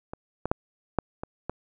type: clicks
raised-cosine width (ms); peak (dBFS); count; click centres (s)
1; -21 / -14 / -8 / -8 / -19 / -16; 6; 0.135 / 0.456 / 0.515 / 0.987 / 1.235 / 1.496
effects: none